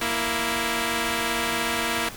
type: tone pair together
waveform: 5% pulse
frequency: 233.1 / 329.7 Hz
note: A#3 / E4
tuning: 0 / 0 cents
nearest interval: tritone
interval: 600 cents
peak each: -15 dBFS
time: 0.01-2.09 s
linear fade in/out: 5 ms
effects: pink hiss -39 dBFS RMS until 2.16 s